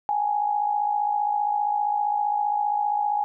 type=tone with amplitude modulation; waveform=sine; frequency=830.6 Hz; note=G#5; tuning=in tune; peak=-18 dBFS; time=0.09-3.24 s; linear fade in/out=0 ms; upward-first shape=sine; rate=55.2 Hz; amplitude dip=65%; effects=none